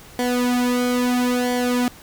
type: tone with flanger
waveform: sawtooth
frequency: 246.9 Hz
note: B3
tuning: in tune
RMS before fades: -20 dBFS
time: 0.19-1.88 s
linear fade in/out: 0 ms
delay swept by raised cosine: 0.76 to 2.96 ms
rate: 0.75 Hz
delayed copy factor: -0.8
effects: pink hiss -44 dBFS RMS until 2.02 s